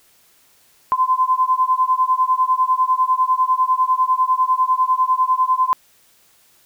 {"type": "beating tone pair", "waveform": "sine", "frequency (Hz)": [1022, 1032], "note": ["C6", "C6"], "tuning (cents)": [-41, -24], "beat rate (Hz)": 10, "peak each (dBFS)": -17, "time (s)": [0.92, 5.73], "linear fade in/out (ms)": 0, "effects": ["white hiss -55 dBFS RMS until 6.65 s"]}